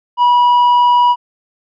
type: tone with tanh clipping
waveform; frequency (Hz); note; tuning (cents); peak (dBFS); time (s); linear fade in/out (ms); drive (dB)
sine; 973; B5; -26; -8; 0.17-1.16; 50; 4
effects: none